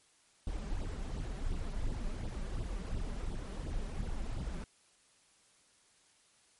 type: noise with flanger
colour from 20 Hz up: brown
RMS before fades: -37 dBFS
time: 0.47-4.64 s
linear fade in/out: 2 ms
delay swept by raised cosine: 0.22 to 5.22 ms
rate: 2.8 Hz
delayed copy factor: +0.8
effects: white hiss -67 dBFS RMS until 6.59 s + MP3 48 kbps